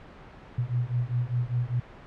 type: beating tone pair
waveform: sine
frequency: 119.5 / 124.5 Hz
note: A#2 / B2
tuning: +43 / +14 cents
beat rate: 5 Hz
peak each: -28 dBFS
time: 0.58-1.8 s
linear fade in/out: 5 ms
effects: pink hiss -47 dBFS RMS until 2.06 s + low-pass 2000 Hz 12 dB/octave